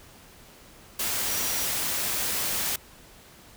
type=tone in noise; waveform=sine; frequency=5790 Hz; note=F#8; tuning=38 cents flat; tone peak=-35 dBFS; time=1.27-1.65 s; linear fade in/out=5 ms; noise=white; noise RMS=-28 dBFS; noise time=0.99-2.76 s; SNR=-10 dB; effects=pink hiss -51 dBFS RMS until 3.56 s